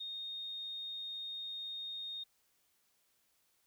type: tone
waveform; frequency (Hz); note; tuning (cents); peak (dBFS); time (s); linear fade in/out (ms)
sine; 3698; A#7; -15; -40; 0-2.24; 10
effects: white hiss -75 dBFS RMS until 3.66 s